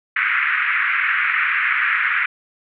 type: band-pass noise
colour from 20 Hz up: white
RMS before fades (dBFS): -19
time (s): 0.16-2.26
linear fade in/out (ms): 5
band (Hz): 1300 to 2300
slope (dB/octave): 48
effects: none